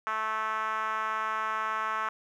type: tone with band-pass filter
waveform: 5% pulse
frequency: 218.3 Hz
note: A3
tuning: 13 cents flat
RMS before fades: -31 dBFS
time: 0.07-2.09 s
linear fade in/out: 0 ms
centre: 1200 Hz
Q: 3.5
effects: none